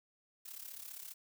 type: noise with amplitude modulation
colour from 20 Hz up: blue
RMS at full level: -45 dBFS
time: 0.45-1.14 s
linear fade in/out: 10 ms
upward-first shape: sine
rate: 35 Hz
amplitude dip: 75%
effects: none